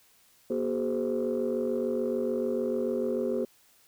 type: tone cluster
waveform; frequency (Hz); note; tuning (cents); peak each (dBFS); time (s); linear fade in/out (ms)
sine; 239.8 / 375.9 / 422.7 / 519; A#3 / F#4 / G#4 / C5; +49 / +27 / +31 / -14; -31; 0.5-3.45; 5
effects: tanh soft clip ceiling -20 dBFS + white hiss -62 dBFS RMS until 3.87 s